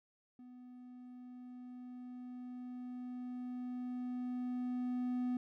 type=tone with level ramp; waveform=triangle; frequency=248.8 Hz; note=B3; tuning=13 cents sharp; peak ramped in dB=-50 to -31 dBFS; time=0.39-5.37 s; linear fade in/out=2 ms; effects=none